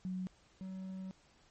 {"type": "tone pair in turn", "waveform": ["sine", "triangle"], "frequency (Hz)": [185, 188.67], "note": ["F#3", "F#3"], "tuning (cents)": [0, 34], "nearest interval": "unison", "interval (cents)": 34, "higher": "second", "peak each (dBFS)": [-36, -39], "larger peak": "first", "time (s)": [[0.05, 0.27], [0.61, 1.11]], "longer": "second", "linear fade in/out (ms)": 0, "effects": ["pink hiss -67 dBFS RMS until 1.5 s", "MP3 32 kbps"]}